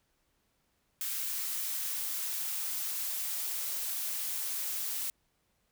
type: noise with high-pass filter sweep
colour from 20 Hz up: blue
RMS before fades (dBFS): -35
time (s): 1.01-5.1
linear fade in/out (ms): 0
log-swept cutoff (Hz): 1300 to 200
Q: 1
effects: pink hiss -75 dBFS RMS until 5.71 s